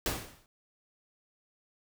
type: noise with exponential decay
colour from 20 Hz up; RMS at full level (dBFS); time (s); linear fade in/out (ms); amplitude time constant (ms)
pink; -28; 0.06-0.46; 1; 85
effects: none